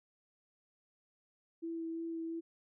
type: tone with vibrato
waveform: sine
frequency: 329.6 Hz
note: E4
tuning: in tune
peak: -37 dBFS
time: 1.62-2.41 s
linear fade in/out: 20 ms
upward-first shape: sine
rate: 2.9 Hz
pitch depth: 12 cents each way
effects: none